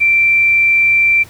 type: tone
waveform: sine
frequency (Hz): 2349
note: D7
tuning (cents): 0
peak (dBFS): -8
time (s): 0-1.24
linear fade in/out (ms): 20
effects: added 101 Hz sine -41 dBFS peak until 1.29 s + pink hiss -41 dBFS RMS until 1.29 s